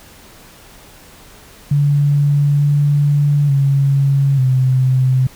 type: tone with pitch steps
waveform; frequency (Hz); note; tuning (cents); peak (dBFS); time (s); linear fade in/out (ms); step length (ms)
sine; 144 / 144.9 / 138.5 / 129.7; D3 / D3 / C#3 / C3; -34 / -23 / -1 / -15; -10; 1.71-5.27; 5; 890
effects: pink hiss -42 dBFS RMS until 5.35 s